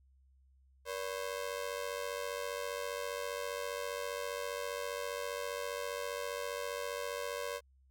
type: ring-modulated tone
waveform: sawtooth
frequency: 525 Hz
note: C5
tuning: 6 cents sharp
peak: -30 dBFS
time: 0.85-7.61 s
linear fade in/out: 50 ms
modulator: 47.5 Hz
effects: added 66 Hz sine -63 dBFS peak until 7.9 s